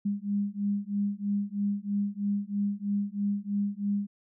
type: beating tone pair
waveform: sine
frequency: 201.1 / 204.2 Hz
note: G3 / G#3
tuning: +44 / -29 cents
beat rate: 3.1 Hz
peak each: -30 dBFS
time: 0.05-4.07 s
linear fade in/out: 10 ms
effects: none